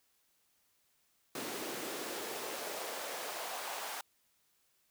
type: noise with high-pass filter sweep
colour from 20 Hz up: pink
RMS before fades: -41 dBFS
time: 1.35-4.01 s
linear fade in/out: 2 ms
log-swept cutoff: 290 to 800 Hz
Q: 1.8
effects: white hiss -74 dBFS RMS until 4.9 s